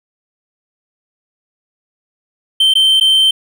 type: tone with dropouts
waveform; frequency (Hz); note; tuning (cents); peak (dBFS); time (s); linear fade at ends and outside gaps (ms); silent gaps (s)
triangle; 3113; G7; -13; -6; 2.6-3.31; 5; 2.738-2.752 / 3-3.009
effects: none